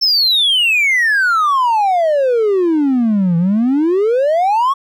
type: exponential two-way sweep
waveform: triangle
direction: down then up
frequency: 5390 to 164.81 to 1134 Hz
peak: -8 dBFS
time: 0.01-4.74 s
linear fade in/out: 20 ms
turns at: 3.37 s
effects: tanh soft clip ceiling -5 dBFS